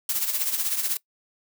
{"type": "noise with tremolo", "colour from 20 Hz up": "blue", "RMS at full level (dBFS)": -23, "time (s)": [0.09, 0.97], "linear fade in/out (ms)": 2, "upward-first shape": "triangle", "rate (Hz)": 16, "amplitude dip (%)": 70, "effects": ["noise-tail reverb RT60 0.1 s tail -21 dB re dry"]}